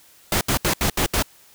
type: noise bursts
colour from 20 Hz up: pink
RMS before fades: -20 dBFS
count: 6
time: 0.32-1.225 s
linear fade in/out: 2 ms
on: 90 ms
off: 73 ms
effects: white hiss -52 dBFS RMS until 1.54 s